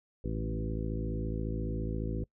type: harmonic tone with a mistuned harmonic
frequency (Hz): 54.5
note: A1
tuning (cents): -16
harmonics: 1 / 2 / 3 / 4 / 5 / 6 / 7 / 9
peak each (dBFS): -35 / -38 / -40 / -41 / -42 / -43 / -43 / -45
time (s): 0.24-2.24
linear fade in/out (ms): 5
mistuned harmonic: 2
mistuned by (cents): +27
effects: noise-tail reverb RT60 0.1 s tail -23 dB re dry

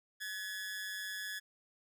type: tone with amplitude modulation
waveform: sawtooth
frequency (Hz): 1698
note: G#6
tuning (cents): +38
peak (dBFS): -33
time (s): 0.2-1.4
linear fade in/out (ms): 20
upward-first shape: sine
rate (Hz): 196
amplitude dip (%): 60
effects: none

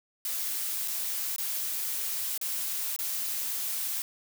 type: noise with dropouts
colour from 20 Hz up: blue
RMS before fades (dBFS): -32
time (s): 0.25-4.02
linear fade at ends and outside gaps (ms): 1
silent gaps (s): 0.877-0.881 / 1.362-1.382 / 2.377-2.413 / 2.963-2.989
effects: none

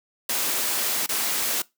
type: noise with dropouts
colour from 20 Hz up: white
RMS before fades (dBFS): -25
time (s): 0.29-1.62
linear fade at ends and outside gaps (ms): 5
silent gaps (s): 1.063-1.09
effects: noise-tail reverb RT60 0.2 s tail -21 dB re dry + high-pass 200 Hz 12 dB/octave

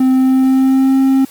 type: tone with pitch glide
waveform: triangle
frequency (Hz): 259.9 to 267.1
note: C4 to C4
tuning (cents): -11 to +36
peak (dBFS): -6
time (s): 0-1.25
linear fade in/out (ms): 5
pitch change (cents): +47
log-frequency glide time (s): 0.12-0.98
effects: white hiss -40 dBFS RMS until 1.3 s + Opus 24 kbps

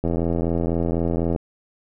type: click train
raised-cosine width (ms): 2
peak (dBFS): -10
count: 112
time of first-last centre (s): 0.04-1.361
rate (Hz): 84
effects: none

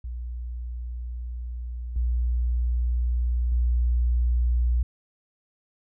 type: tone with level steps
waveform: sine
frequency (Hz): 60.1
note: B1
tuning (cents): -46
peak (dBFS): -30 / -21 / -19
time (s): 0.04-4.83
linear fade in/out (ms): 5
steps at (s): 1.96 / 3.52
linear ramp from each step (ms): 2
effects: none

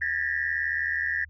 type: tone cluster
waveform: sine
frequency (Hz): 1637 / 1770 / 1849 / 1942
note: G#6 / A6 / A#6 / B6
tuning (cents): -25 / +10 / -15 / -30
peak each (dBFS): -31 / -29 / -30 / -32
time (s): 0.01-1.25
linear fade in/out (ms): 10
effects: tanh soft clip ceiling -14 dBFS + added 76 Hz sine -47 dBFS peak until 1.29 s

